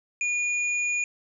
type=tone pair together; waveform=sine; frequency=2448 / 6920 Hz; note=D#7 / A8; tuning=-29 / -30 cents; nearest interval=octave + tritone; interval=1799 cents; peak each=-24 / -33 dBFS; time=0.21-1.04 s; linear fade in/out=2 ms; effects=none